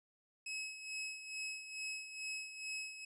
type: tone with tremolo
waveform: sawtooth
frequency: 2567 Hz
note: E7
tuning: 47 cents flat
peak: -36 dBFS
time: 0.46-3.05 s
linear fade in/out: 5 ms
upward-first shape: sine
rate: 2.3 Hz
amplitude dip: 65%
effects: resampled to 24000 Hz